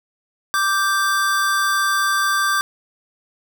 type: tone pair together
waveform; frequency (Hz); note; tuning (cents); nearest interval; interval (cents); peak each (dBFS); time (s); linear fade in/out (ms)
square; 1174.7 / 1570.3; D6 / G6; 0 / +3; perfect fourth; 503; -20 / -20; 0.54-2.61; 0
effects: none